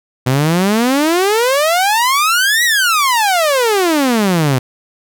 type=exponential two-way sweep; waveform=sawtooth; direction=up then down; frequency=123.47 to 1968 to 123.47 Hz; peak=-7 dBFS; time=0.26-4.59 s; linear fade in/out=10 ms; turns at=2.64 s; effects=none